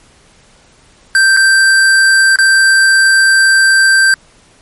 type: tone with dropouts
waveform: square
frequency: 1567 Hz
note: G6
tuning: 1 cent flat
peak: -6 dBFS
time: 1.15-4.14 s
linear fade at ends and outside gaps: 1 ms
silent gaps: 1.366-1.371 / 2.359-2.387 s
effects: pink hiss -46 dBFS RMS until 4.61 s + MP3 48 kbps